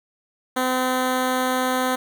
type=tone with notch filter; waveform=10% pulse; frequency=255.9 Hz; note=C4; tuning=38 cents flat; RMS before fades=-22 dBFS; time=0.56-1.96 s; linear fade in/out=10 ms; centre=5100 Hz; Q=2; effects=none